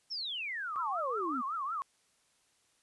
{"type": "exponential sweep", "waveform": "sine", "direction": "down", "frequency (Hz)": [5600, 233], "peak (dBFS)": -35, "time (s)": [0.1, 1.42], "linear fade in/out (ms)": 20}
{"type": "tone with vibrato", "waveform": "sine", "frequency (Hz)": 1200, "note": "D6", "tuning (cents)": 37, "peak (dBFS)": -33, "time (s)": [0.76, 1.82], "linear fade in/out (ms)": 0, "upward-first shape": "triangle", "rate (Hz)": 5.4, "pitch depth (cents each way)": 250}
{"effects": ["white hiss -71 dBFS RMS until 2.82 s", "resampled to 24000 Hz"]}